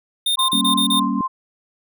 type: tone bursts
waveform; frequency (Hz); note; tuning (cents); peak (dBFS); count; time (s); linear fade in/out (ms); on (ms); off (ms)
square; 3636; A#7; -44; -17; 6; 0.26-0.997; 5; 97; 31
type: tone with tremolo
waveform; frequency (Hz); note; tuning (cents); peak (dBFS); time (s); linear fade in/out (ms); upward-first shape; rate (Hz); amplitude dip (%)
sine; 1046.5; C6; 0; -18; 0.37-1.28; 20; sine; 3.6; 75
type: chord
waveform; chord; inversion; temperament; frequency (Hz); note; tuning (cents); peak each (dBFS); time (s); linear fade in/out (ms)
sine; G diminished; none; equal with one note detuned; 196 / 234.4 / 277.2; G3 / Bb3 / Db4; 0 / +10 / 0; -23; 0.53-1.21; 2
effects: none